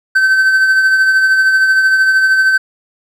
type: tone with tremolo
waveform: triangle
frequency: 1540 Hz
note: G6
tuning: 31 cents flat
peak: -4 dBFS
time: 0.15-2.58 s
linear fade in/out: 10 ms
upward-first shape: triangle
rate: 13 Hz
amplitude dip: 45%
effects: none